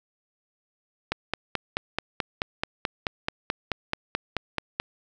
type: click train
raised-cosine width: 0.3 ms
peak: -9 dBFS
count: 18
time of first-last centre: 1.12-4.8 s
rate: 4.62 Hz
effects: none